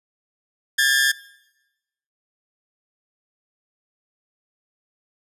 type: tone pair together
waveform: sawtooth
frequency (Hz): 1625.1 / 1760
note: G#6 / A6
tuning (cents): -38 / 0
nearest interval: minor second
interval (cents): 138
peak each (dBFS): -15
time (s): 0.78-1.12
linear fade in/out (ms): 10
effects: noise-tail reverb RT60 1.0 s tail -22 dB re dry + resampled to 32000 Hz